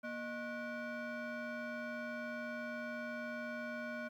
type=tone with frequency modulation; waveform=sine; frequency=615 Hz; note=D#5; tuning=20 cents flat; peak=-37 dBFS; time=0.03-4.09 s; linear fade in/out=20 ms; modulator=852 Hz; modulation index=1.4; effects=tanh soft clip ceiling -39 dBFS + 12-bit